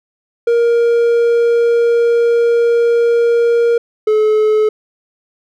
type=tone pair in turn; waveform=triangle; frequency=469.3 / 429.8 Hz; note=A#4 / A4; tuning=+12 / -41 cents; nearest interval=major second; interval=153 cents; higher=first; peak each=-7 dBFS; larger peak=neither; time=0.47-3.78 / 4.07-4.69 s; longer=first; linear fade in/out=5 ms; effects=none